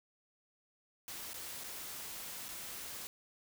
white noise with dropouts, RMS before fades -45 dBFS, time 1.08-3.07 s, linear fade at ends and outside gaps 0 ms, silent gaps 1.333-1.342 / 1.637-1.642 / 2.483-2.489 s, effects none

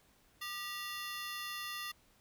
20% pulse ring-modulated tone, 1568 Hz, G6, in tune, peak -32 dBFS, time 0.41-1.92 s, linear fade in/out 10 ms, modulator 366 Hz, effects pink hiss -68 dBFS RMS until 2.2 s

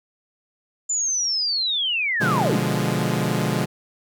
sine linear sweep, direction down, 7150 to 137 Hz, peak -20 dBFS, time 0.89-2.58 s, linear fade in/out 10 ms
sawtooth chord, B diminished seventh, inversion none, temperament equal, 123.47 / 146.83 / 174.61 / 207.7 Hz, B2 / D3 / F3 / Ab3, 0 / 0 / 0 / 0 cents, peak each -22 dBFS, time 2.2-3.66 s, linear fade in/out 20 ms
effects none

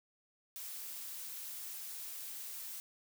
blue noise, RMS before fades -45 dBFS, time 0.56-2.8 s, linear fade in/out 0 ms, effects none

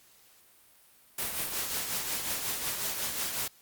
white noise with tremolo, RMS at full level -31 dBFS, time 1.18-3.48 s, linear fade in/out 5 ms, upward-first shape triangle, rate 5.5 Hz, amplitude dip 50%, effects white hiss -60 dBFS RMS until 3.61 s + Opus 48 kbps

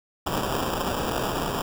white noise with sample-and-hold, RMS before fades -27 dBFS, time 0.26-1.62 s, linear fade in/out 5 ms, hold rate 2100 Hz, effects none

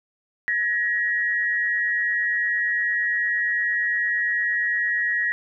sine tone pair together, 1691.3 / 1900 Hz, G#6 / A#6, +31 / +33 cents, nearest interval major second, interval 202 cents, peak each -27 / -21 dBFS, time 0.48-5.32 s, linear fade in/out 0 ms, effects none

